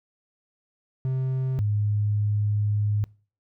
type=tone pair in turn; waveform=triangle / sine; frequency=130.81 / 104.21 Hz; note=C3 / G#2; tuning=0 / +6 cents; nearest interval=major third; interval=394 cents; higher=first; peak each=-21 dBFS; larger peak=neither; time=1.05-1.59 / 1.59-3.04 s; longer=second; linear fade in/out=0 ms; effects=noise-tail reverb RT60 0.4 s tail -24 dB re dry